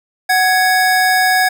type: tone pair together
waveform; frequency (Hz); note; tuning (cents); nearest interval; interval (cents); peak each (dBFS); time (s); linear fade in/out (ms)
square; 742.9 / 1666; F#5 / G#6; +7 / +5; octave + major second; 1398; -14; 0.29-1.49; 10
effects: none